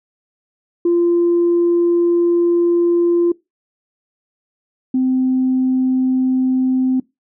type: tone pair in turn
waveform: sine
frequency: 344.9 / 258.4 Hz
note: F4 / C4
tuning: -22 / -21 cents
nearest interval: perfect fourth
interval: 499 cents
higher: first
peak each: -10 / -12 dBFS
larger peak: first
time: 0.85-3.32 / 4.94-7 s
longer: first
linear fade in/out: 5 ms
effects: noise-tail reverb RT60 0.2 s tail -22 dB re dry + tanh soft clip ceiling -8 dBFS

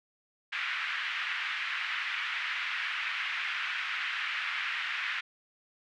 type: band-pass noise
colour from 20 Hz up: white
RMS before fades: -34 dBFS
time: 0.52-5.21 s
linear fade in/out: 10 ms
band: 1400 to 2600 Hz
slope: 24 dB/octave
effects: none

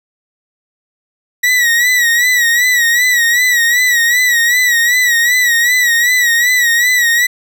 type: tone with vibrato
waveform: 40% pulse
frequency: 1928 Hz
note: B6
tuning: 42 cents flat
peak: -8 dBFS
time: 1.43-7.27 s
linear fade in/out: 10 ms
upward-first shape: sine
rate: 2.6 Hz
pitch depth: 71 cents each way
effects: none

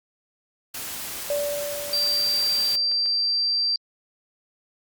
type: noise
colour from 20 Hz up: white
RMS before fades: -33 dBFS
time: 0.74-2.76 s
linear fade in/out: 5 ms
type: tone with exponential decay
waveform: sine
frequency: 580 Hz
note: D5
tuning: 22 cents flat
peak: -21 dBFS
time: 1.3-3.28 s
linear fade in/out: 2 ms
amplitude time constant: 430 ms
type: tone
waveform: sine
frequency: 4699 Hz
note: D8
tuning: in tune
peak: -20 dBFS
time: 1.93-3.76 s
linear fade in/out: 2 ms
type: clicks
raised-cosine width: 0.2 ms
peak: -24 dBFS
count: 2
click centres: 2.916 / 3.059 s
effects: Opus 48 kbps

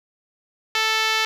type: tone with band-pass filter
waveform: 5% pulse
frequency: 440 Hz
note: A4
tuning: in tune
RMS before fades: -21 dBFS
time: 0.75-1.25 s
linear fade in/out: 2 ms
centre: 2000 Hz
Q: 0.53
effects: none

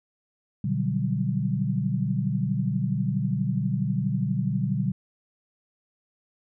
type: chord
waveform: sine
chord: G major seventh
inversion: first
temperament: just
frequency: 122.5 / 147 / 183.75 / 196 Hz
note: B2 / D3 / F#3 / G3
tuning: -14 / +2 / -12 / 0 cents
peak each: -28 / -28 / -29 / -29 dBFS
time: 0.64-4.92 s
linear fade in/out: 5 ms
effects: none

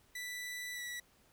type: tone with pitch glide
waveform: sawtooth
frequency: 1975.5 to 1948.3 Hz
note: B6 to B6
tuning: 0 to -24 cents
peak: -37 dBFS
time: 0.15-1 s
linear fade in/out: 5 ms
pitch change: -24 cents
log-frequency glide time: 0.73-0.82 s
effects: pink hiss -68 dBFS RMS until 1.32 s

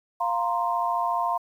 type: chord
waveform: sine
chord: F suspended fourth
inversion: none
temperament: equal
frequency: 698.5 / 932.3 / 1046.5 Hz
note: F5 / Bb5 / C6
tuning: 0 / 0 / 0 cents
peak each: -27 dBFS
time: 0.2-1.38 s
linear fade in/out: 10 ms
effects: 9-bit

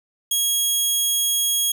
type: tone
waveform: 15% pulse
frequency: 3300 Hz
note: G#7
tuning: 12 cents flat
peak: -11 dBFS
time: 0.31-1.72 s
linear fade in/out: 5 ms
effects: none

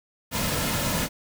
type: noise with comb filter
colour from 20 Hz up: pink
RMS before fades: -26 dBFS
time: 0.31-1.09 s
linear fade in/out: 50 ms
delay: 2.6 ms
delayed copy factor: -0.5
effects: none

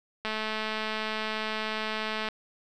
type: click train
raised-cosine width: 0.3 ms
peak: -16 dBFS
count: 443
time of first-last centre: 0.25-2.287 s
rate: 217 Hz
effects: none

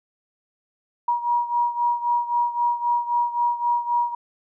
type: beating tone pair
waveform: sine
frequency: 955 / 958.8 Hz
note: A#5 / A#5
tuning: +42 / +48 cents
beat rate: 3.8 Hz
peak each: -21 / -25 dBFS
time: 1.08-4.15 s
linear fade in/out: 5 ms
effects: none

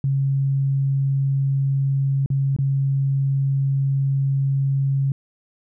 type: tone with dropouts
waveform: sine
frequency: 136.9 Hz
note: C#3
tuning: 21 cents flat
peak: -17 dBFS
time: 0.04-5.12 s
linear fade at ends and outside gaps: 2 ms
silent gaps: 2.261-2.302 / 2.564-2.587 s
effects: none

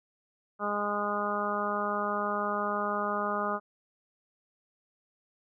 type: harmonic tone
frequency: 206 Hz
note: G#3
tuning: 14 cents flat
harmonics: 1 / 2 / 3 / 4 / 5 / 6 / 7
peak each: -37 / -37 / -35 / -37 / -37 / -32 / -39 dBFS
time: 0.59-3.6 s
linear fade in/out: 50 ms
effects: none

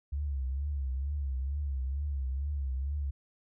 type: tone with vibrato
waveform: sine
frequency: 68.8 Hz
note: C#2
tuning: 12 cents flat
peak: -30 dBFS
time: 0.12-3.11 s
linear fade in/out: 10 ms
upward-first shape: triangle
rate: 2.2 Hz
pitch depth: 130 cents each way
effects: none

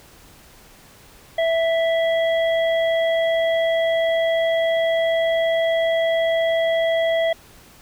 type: harmonic tone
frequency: 659.3 Hz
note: E5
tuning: in tune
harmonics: 1 / 3 / 5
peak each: -17 / -27 / -31 dBFS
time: 1.38-7.33 s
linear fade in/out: 5 ms
effects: pink hiss -48 dBFS RMS until 7.81 s

